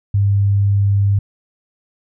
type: tone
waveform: sine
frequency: 100.1 Hz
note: G2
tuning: 37 cents sharp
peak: -11 dBFS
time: 0.14-1.19 s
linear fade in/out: 5 ms
effects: none